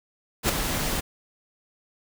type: noise with ADSR envelope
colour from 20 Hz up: pink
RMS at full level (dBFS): -19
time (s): 0.43-1.01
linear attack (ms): 61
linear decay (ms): 6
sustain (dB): -8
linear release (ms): 18
effects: none